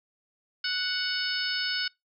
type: harmonic tone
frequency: 740 Hz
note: F#5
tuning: in tune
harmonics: 2 / 3 / 4 / 5 / 6 / 7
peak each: -32 / -38 / -34 / -38 / -33 / -33 dBFS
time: 0.64-1.88 s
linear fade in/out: 5 ms
effects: noise-tail reverb RT60 0.2 s tail -26 dB re dry